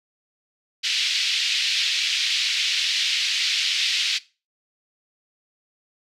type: band-pass noise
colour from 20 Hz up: white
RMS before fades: -23 dBFS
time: 0.83-4.19 s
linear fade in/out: 20 ms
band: 2400 to 4500 Hz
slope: 24 dB/octave
effects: noise-tail reverb RT60 0.3 s tail -19 dB re dry